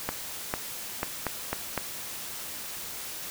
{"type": "clicks", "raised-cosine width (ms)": 0.5, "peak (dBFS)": -12, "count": 6, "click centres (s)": [0.09, 0.539, 1.031, 1.267, 1.53, 1.777], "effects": ["white hiss -38 dBFS RMS until 3.3 s"]}